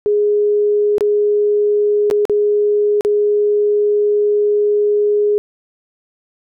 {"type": "tone with dropouts", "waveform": "sine", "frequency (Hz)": 415.3, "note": "G#4", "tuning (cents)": 0, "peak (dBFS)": -11, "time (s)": [0.06, 5.38], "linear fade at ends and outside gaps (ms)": 0, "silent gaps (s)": [[0.982, 1.008], [2.101, 2.111], [2.253, 2.297], [3.009, 3.049]], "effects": []}